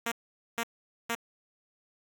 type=tone bursts; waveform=5% pulse; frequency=232.2 Hz; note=A#3; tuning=7 cents flat; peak=-18 dBFS; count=3; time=0.06-1.151 s; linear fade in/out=5 ms; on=57 ms; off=460 ms; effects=none